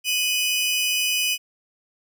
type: tone pair together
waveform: sawtooth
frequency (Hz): 2498 / 2971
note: D#7 / F#7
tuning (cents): +6 / +6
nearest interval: minor third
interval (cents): 300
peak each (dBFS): -20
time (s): 0.04-1.38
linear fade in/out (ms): 50
effects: none